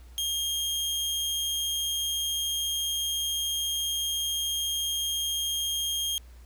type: tone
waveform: sawtooth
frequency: 3227 Hz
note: G7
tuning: 50 cents sharp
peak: -24 dBFS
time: 0.18-6.18 s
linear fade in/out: 0 ms
effects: added 60 Hz sine -46 dBFS peak until 6.45 s + pink hiss -60 dBFS RMS until 6.45 s